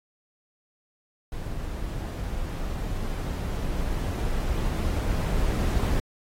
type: noise with level ramp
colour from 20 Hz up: brown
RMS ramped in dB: -33 to -23 dBFS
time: 1.32-6 s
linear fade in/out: 2 ms
effects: AAC 48 kbps